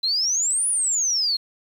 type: exponential two-way sweep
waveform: sine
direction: up then down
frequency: 4012 to 9980 to 4191 Hz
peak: -19 dBFS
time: 0.03-1.37 s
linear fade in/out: 10 ms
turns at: 0.68 s
effects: 8-bit